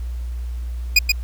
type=tone with echo; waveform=25% pulse; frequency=2466 Hz; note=D#7; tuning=16 cents flat; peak=-5 dBFS; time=0.96-0.99 s; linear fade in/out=5 ms; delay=130 ms; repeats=1; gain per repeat=-4 dB; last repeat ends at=1.12 s; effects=added 60 Hz sine -24 dBFS peak until 1.23 s + pink hiss -50 dBFS RMS until 1.23 s